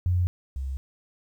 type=tone pair in turn; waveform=sine; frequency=89.5 / 66.93 Hz; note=F2 / C2; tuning=+43 / +40 cents; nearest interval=perfect fourth; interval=503 cents; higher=first; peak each=-20 / -28 dBFS; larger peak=first; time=0.06-0.27 / 0.56-0.77 s; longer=neither; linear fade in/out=0 ms; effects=10-bit